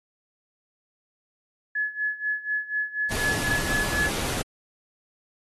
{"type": "tone with tremolo", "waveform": "sine", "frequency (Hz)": 1705, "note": "G#6", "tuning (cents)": 45, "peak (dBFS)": -22, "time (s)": [1.75, 4.09], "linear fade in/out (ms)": 5, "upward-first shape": "sine", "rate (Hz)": 4.1, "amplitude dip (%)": 85}
{"type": "noise", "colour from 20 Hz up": "pink", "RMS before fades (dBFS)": -29, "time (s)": [3.1, 4.43], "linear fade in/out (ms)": 20}
{"effects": ["AAC 32 kbps"]}